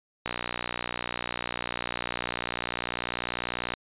click train, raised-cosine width 0.3 ms, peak -13 dBFS, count 210, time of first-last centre 0.26-3.738 s, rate 60.1 Hz, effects resampled to 8000 Hz

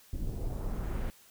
brown noise with low-pass filter sweep, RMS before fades -34 dBFS, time 0.13-1.1 s, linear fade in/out 0 ms, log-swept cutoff 290 to 3000 Hz, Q 0.89, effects white hiss -59 dBFS RMS until 1.3 s

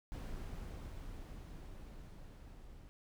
brown noise with level ramp, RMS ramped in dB -43 to -55 dBFS, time 0.12-2.89 s, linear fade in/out 0 ms, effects none

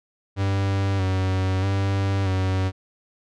45% pulse tone with vibrato, 96.1 Hz, G2, 34 cents flat, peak -20 dBFS, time 0.36-2.72 s, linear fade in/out 50 ms, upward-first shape square, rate 0.79 Hz, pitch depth 32 cents each way, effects low-pass 5000 Hz 12 dB/octave

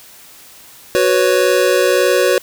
square chord, F# suspended fourth, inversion none, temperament just, 370 / 493.3 / 555 Hz, F#4 / B4 / C#5, 0 / -2 / +2 cents, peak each -16 dBFS, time 0.95-2.38 s, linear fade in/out 0 ms, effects white hiss -41 dBFS RMS until 2.42 s

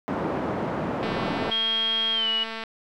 pink band-pass noise, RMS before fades -28 dBFS, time 0.08-1.5 s, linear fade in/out 0 ms, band 170 to 1000 Hz, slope 12 dB/octave
click train, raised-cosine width 0.3 ms, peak -18 dBFS, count 361, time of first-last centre 1.03-2.637 s, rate 224 Hz
sine tone with pitch glide, 3248 to 2927 Hz, G#7 to F#7, -39 to -19 cents, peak -22 dBFS, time 1.51-2.44 s, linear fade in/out 10 ms, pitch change -180 cents, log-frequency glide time 2.13-2.29 s
effects none

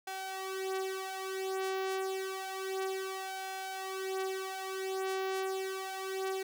sawtooth tone with flanger, 381.6 Hz, G4, 47 cents flat, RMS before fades -37 dBFS, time 0.07-6.43 s, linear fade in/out 5 ms, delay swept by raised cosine 1.2 to 5.3 ms, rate 0.29 Hz, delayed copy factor +0.75, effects none

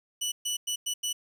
20% pulse tone bursts at uneven times, 2960 Hz, F#7, in tune, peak -23 dBFS, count 5, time 0.21-0.32 / 0.45-0.57 / 0.67-0.76 / 0.86-0.94 / 1.03-1.13 s, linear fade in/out 10 ms, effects 10-bit

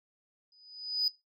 sine tone with exponential growth, 4978 Hz, D#8, in tune, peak -21 dBFS, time 0.52-1.08 s, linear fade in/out 2 ms, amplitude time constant 120 ms, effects noise-tail reverb RT60 0.2 s tail -20 dB re dry + tanh soft clip ceiling -22 dBFS

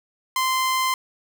sawtooth tone, 1039 Hz, C6, 12 cents flat, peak -16 dBFS, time 0.36-0.94 s, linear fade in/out 2 ms, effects none

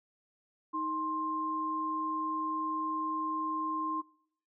sine tone pair together, 313.7 / 1055 Hz, D#4 / C6, +14 / +14 cents, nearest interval octave + major sixth, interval 2100 cents, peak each -37 / -32 dBFS, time 0.73-4.02 s, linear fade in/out 20 ms, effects noise-tail reverb RT60 0.7 s tail -22 dB re dry

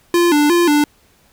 square tone with vibrato, 319.4 Hz, D#4, 45 cents sharp, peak -11 dBFS, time 0.14-0.84 s, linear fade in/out 2 ms, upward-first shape square, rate 2.8 Hz, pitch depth 140 cents each way, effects pink hiss -54 dBFS RMS until 1.32 s

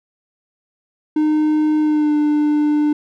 triangle tone with pitch glide, 306.2 to 298.3 Hz, D#4 to D4, -28 to +27 cents, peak -11 dBFS, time 1.16-2.93 s, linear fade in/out 5 ms, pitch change -45 cents, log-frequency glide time 1.8-2.15 s, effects none

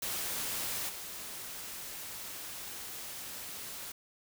white noise with level steps, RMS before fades -36 / -43 dBFS, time 0.02-3.92 s, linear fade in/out 5 ms, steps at 0.88 s, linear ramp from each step 20 ms, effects none

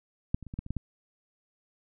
clicks, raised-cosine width 5 ms, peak -13 / -30 / -30 / -26 / -20 / -29 / -19 / -19 dBFS, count 8, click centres 0.345 / 0.427 / 0.467 / 0.539 / 0.59 / 0.664 / 0.706 / 0.767 s, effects none

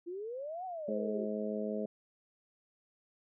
sine exponential two-way sweep, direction up then down, 335.5 to 763 to 359.7 Hz, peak -38 dBFS, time 0.06-1.26 s, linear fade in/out 20 ms, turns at 0.65 s
harmonic tone, 106.1 Hz, G#2, 38 cents sharp, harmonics 2 / 3 / 4 / 5 / 6, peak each -37 / -46 / -39 / -41 / -41 dBFS, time 0.88-1.86 s, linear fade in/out 5 ms
effects none

